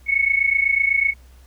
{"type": "tone pair together", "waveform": "sine", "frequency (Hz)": [2195, 2223], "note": ["C#7", "C#7"], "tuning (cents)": [-18, 4], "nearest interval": "unison", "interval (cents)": 22, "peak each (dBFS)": [-18, -19], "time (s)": [0.06, 1.14], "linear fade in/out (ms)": 50, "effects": ["added 63 Hz sine -44 dBFS peak until 1.46 s", "pink hiss -56 dBFS RMS until 1.46 s"]}